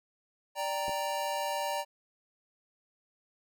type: chord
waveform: square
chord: G minor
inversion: second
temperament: equal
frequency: 587.3 / 784 / 932.3 Hz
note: D5 / G5 / Bb5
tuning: 0 / 0 / 0 cents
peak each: -36 / -38 / -35 dBFS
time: 0.55-1.85 s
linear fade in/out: 50 ms
type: clicks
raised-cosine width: 2 ms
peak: -30 dBFS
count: 2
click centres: 0.882 / 0.894 s
effects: none

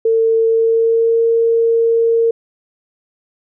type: tone with pitch glide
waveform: sine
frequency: 451.2 to 459.1 Hz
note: A4 to A#4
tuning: +44 to -26 cents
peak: -10 dBFS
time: 0.05-2.31 s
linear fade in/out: 5 ms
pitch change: +30 cents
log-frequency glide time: 0.43-1.23 s
effects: none

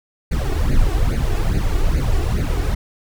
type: noise with flanger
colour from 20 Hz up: brown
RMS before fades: -17 dBFS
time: 0.31-2.75 s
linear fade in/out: 10 ms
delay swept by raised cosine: 0.45 to 2.75 ms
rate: 2.4 Hz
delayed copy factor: +0.8
effects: none

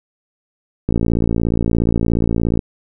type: click train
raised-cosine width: 3 ms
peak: -4 dBFS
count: 98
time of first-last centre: 0.89-2.592 s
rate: 57 Hz
effects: none

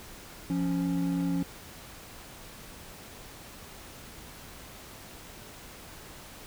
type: tone pair together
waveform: triangle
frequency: 174.61 / 277.6 Hz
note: F3 / C#4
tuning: 0 / +3 cents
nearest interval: minor sixth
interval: 803 cents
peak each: -27 dBFS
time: 0.5-1.43 s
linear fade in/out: 2 ms
effects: pink hiss -47 dBFS RMS until 6.46 s

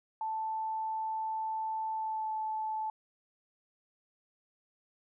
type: tone with pitch glide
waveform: sine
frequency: 880 to 870.9 Hz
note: A5 to A5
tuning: 0 to -18 cents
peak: -32 dBFS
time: 0.21-2.9 s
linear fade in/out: 2 ms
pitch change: -18 cents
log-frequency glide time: 1.94-2.31 s
effects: none

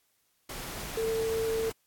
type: tone in noise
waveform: sine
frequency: 448.6 Hz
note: A4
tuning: 34 cents sharp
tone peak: -27 dBFS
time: 0.97-1.7 s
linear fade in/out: 5 ms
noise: pink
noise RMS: -39 dBFS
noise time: 0.49-1.72 s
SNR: +9 dB
effects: white hiss -72 dBFS RMS until 1.86 s + AAC 64 kbps

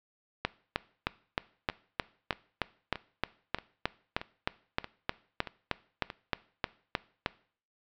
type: two click trains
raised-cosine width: 0.3 ms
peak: -11 / -22 dBFS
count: 23 / 9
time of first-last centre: 0.45-7.261 / 1.07-6.101 s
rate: 3.23 / 1.59 Hz
effects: noise-tail reverb RT60 0.5 s tail -20 dB re dry + low-pass 5000 Hz 12 dB/octave

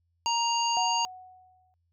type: harmonic tone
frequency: 936 Hz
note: A#5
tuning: 7 cents sharp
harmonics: 1 / 3 / 5 / 7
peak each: -26 / -31 / -33 / -34 dBFS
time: 0.26-1.05 s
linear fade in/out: 0 ms
type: tone with exponential decay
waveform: sine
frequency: 740 Hz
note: F#5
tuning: in tune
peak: -27 dBFS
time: 0.77-1.74 s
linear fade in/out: 0 ms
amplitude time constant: 210 ms
effects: added 85 Hz sine -70 dBFS peak until 1.92 s

